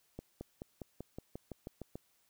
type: accelerating click train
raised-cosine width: 2 ms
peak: -29 dBFS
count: 11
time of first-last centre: 0.19-1.956 s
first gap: 220 ms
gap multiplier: 0.95
effects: white hiss -73 dBFS RMS until 2.29 s